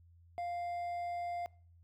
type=tone with hard clipping; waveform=triangle; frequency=698.5 Hz; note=F5; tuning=in tune; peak=-37 dBFS; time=0.38-1.46 s; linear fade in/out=0 ms; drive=7 dB; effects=noise-tail reverb RT60 0.5 s tail -24 dB re dry + added 85 Hz sine -59 dBFS peak until 1.83 s